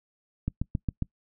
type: click train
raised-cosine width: 5 ms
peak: -15 dBFS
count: 5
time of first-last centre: 0.48-1.023 s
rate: 7.36 Hz
effects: noise-tail reverb RT60 0.1 s tail -24 dB re dry